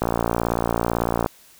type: click train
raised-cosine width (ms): 1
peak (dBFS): -6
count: 73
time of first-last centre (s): 0.02-1.261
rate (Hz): 58
effects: white hiss -51 dBFS RMS until 1.59 s